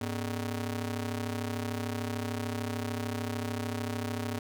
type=ring-modulated tone; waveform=sawtooth; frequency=171.2 Hz; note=F3; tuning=34 cents flat; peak=-25 dBFS; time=0.01-4.39 s; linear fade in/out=5 ms; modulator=68.9 Hz; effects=none